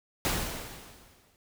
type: noise with exponential decay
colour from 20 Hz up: pink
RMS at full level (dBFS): -27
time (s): 0.25-1.36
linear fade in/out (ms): 0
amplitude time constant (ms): 240
effects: none